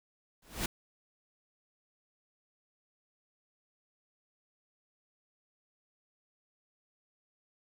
pink noise with exponential growth, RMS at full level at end -28 dBFS, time 0.42-0.66 s, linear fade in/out 5 ms, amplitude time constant 52 ms, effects none

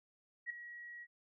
sine tone with ADSR envelope, 1911 Hz, A#6, 43 cents sharp, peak -35 dBFS, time 0.46-1.07 s, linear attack 40 ms, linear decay 6 ms, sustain -12 dB, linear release 47 ms, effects none

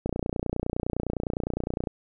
click train, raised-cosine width 2 ms, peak -14 dBFS, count 55, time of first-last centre 0.06-1.872 s, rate 29.8 Hz, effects none

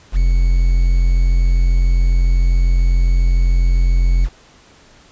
triangle tone with quantisation, 43.65 Hz, F1, in tune, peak -8 dBFS, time 0.12-4.29 s, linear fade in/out 50 ms, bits 6, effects pink hiss -47 dBFS RMS until 5.11 s + resampled to 16000 Hz

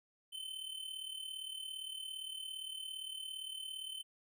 square tone with amplitude modulation, 3069 Hz, G7, 37 cents flat, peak -40 dBFS, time 0.32-4.03 s, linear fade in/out 20 ms, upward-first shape sine, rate 37.5 Hz, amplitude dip 65%, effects none

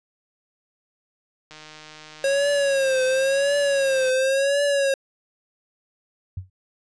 click train, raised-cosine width 0.2 ms, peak -25 dBFS, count 399, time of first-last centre 1.51-4.094 s, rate 154 Hz
square tone with vibrato, 544 Hz, C#5, 33 cents flat, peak -19 dBFS, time 2.24-4.94 s, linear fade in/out 2 ms, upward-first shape triangle, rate 0.94 Hz, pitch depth 100 cents each way
sine tone with exponential decay, 93.1 Hz, F#2, 11 cents sharp, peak -24 dBFS, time 6.37-6.5 s, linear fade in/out 5 ms, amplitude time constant 28 ms
effects resampled to 24000 Hz

